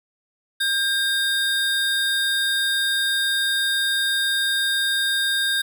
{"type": "tone pair together", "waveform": "square", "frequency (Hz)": [1600, 3686], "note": ["G6", "A#7"], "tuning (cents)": [35, -20], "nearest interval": "octave + major second", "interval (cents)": 1445, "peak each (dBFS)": -23, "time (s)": [0.6, 5.62], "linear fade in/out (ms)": 10, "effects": []}